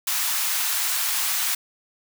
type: high-pass noise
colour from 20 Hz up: white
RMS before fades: -24 dBFS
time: 0.07-1.55 s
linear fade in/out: 5 ms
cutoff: 850 Hz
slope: 24 dB/octave
effects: none